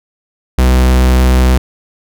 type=tone; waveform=45% pulse; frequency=63.4 Hz; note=B1; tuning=46 cents sharp; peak=-6 dBFS; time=0.58-1.58 s; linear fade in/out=5 ms; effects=none